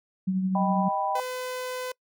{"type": "tone with tremolo", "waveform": "sine", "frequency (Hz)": 187.9, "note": "F#3", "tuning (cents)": 27, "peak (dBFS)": -21, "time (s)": [0.27, 0.89], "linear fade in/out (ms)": 10, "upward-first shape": "triangle", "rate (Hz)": 12, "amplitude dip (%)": 45}
{"type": "chord", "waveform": "sine", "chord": "Eb augmented", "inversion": "none", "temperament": "equal", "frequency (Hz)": [622.3, 784, 987.8], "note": ["Eb5", "G5", "B5"], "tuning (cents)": [0, 0, 0], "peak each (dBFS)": [-32, -27, -29], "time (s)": [0.55, 1.2], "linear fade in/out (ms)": 2}
{"type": "tone", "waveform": "sawtooth", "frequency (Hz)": 506, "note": "B4", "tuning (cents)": 42, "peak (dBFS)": -27, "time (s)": [1.15, 1.92], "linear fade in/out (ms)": 5}
{"effects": ["noise-tail reverb RT60 0.1 s tail -24 dB re dry"]}